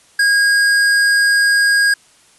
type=tone; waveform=square; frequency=1632 Hz; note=G#6; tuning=31 cents flat; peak=-11 dBFS; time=0.19-1.94 s; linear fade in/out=5 ms; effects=white hiss -50 dBFS RMS until 2.38 s + resampled to 24000 Hz